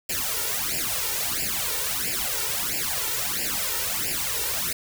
white noise with flanger, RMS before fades -27 dBFS, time 0.09-4.73 s, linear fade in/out 5 ms, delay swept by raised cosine 0.4 to 2.2 ms, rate 1.5 Hz, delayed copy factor +0.95, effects none

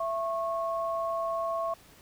sine tone pair together, 666 / 1094.8 Hz, E5 / C#6, +18 / -22 cents, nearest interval major sixth, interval 860 cents, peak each -30 / -32 dBFS, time 0-1.74 s, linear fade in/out 5 ms, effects pink hiss -56 dBFS RMS until 2.01 s

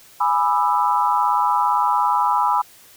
sine chord, E dominant seventh, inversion first, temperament equal with one note detuned, 830.6 / 987.8 / 1200.7 / 1318.5 Hz, G#5 / B5 / D6 / E6, 0 / 0 / +38 / 0 cents, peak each -21 / -18 / -24 / -24 dBFS, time 0.2-2.62 s, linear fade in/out 10 ms, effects white hiss -48 dBFS RMS until 2.96 s

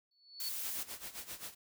sine tone with exponential growth, 4435 Hz, C#8, in tune, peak -36 dBFS, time 0.11-0.49 s, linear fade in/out 5 ms, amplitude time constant 81 ms
blue noise, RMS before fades -40 dBFS, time 0.4-0.83 s, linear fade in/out 2 ms
white noise with tremolo, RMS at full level -43 dBFS, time 0.63-1.55 s, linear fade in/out 20 ms, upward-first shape sine, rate 7.6 Hz, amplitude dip 80%
effects none

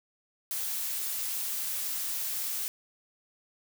blue noise, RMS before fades -33 dBFS, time 0.51-2.68 s, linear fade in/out 0 ms, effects none

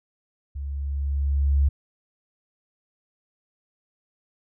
sine tone with level ramp, 70 Hz, C#2, 18 cents sharp, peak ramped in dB -29 to -15 dBFS, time 0.55-1.69 s, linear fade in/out 10 ms, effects none

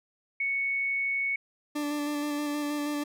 sine tone, 2217 Hz, C#7, in tune, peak -26 dBFS, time 0.4-1.36 s, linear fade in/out 5 ms
40% pulse tone with vibrato, 293.7 Hz, D4, in tune, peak -28 dBFS, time 1.75-3.04 s, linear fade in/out 10 ms, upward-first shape square, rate 6.3 Hz, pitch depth 14 cents each way
effects none

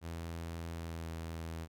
sawtooth tone with pitch glide, 83.4 to 82.01 Hz, E2 to E2, +21 to -8 cents, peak -36 dBFS, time 0.01-1.68 s, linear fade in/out 50 ms, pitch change -29 cents, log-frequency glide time 0.73-1.09 s, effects none

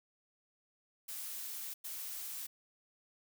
blue noise bursts at uneven times, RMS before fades -43 dBFS, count 2, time 1.08-1.74 / 1.84-2.47 s, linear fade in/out 10 ms, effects none

